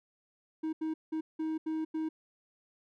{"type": "tone bursts at uneven times", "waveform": "triangle", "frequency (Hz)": 316.2, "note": "D#4", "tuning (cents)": 28, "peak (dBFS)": -29, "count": 6, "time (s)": [[0.63, 0.73], [0.81, 0.94], [1.12, 1.21], [1.39, 1.58], [1.66, 1.85], [1.94, 2.09]], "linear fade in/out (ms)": 10, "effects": []}